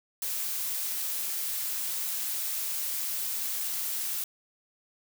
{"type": "noise", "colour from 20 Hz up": "blue", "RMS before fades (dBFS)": -32, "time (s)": [0.22, 4.24], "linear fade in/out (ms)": 2, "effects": []}